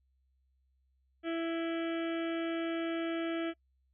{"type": "harmonic tone with a mistuned harmonic", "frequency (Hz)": 331.3, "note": "E4", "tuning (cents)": 9, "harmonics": [1, 2, 4, 5, 6, 7, 8, 9, 10], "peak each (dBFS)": [-33, -39, -45, -47, -50, -48, -55, -51, -52], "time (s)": [1.23, 3.54], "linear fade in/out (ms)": 50, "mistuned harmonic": 10, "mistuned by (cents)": -20, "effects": ["noise-tail reverb RT60 0.1 s tail -26 dB re dry", "added 65 Hz sine -70 dBFS peak until 3.93 s"]}